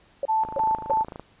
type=tone bursts; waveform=sine; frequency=554.4 Hz; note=C#5; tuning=in tune; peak=-22 dBFS; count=3; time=0.23-0.919 s; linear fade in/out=2 ms; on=23 ms; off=310 ms
type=tone with tremolo; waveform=sine; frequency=880 Hz; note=A5; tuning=in tune; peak=-19 dBFS; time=0.28-1.04 s; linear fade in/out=20 ms; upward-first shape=square; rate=3.2 Hz; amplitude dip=80%
type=click train; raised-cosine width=1 ms; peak=-22 dBFS; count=21; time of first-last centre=0.45-1.196 s; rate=26.8 Hz
effects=pink hiss -58 dBFS RMS until 1.4 s + resampled to 8000 Hz